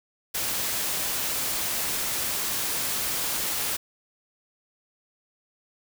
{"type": "noise", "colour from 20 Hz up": "white", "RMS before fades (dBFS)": -28, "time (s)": [0.34, 3.77], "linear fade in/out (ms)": 10, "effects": []}